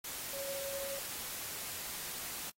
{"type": "tone in noise", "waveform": "sine", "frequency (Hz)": 552, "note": "C#5", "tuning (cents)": -7, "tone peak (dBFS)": -40, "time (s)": [0.33, 0.99], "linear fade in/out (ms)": 5, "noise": "white", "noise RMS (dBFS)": -42, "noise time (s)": [0.04, 2.5], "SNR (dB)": -1, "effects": ["noise-tail reverb RT60 0.1 s tail -24 dB re dry", "AAC 48 kbps"]}